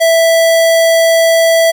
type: tone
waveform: square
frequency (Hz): 659.3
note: E5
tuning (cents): 0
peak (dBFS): -7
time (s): 0-1.72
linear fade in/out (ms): 20
effects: none